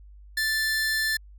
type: tone pair together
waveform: 45% pulse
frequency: 1760 / 4182 Hz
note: A6 / C8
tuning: 0 / -2 cents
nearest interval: octave + minor third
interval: 1498 cents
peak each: -24 / -30 dBFS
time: 0.37-1.17 s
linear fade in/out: 5 ms
effects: added 50 Hz sine -45 dBFS peak until 1.38 s